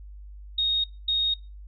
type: tone bursts at uneven times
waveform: sine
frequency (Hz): 3729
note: A#7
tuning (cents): 0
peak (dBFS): -21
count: 2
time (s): 0.58-0.84 / 1.08-1.34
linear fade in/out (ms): 5
effects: noise-tail reverb RT60 0.3 s tail -25 dB re dry + added 50 Hz sine -40 dBFS peak until 1.67 s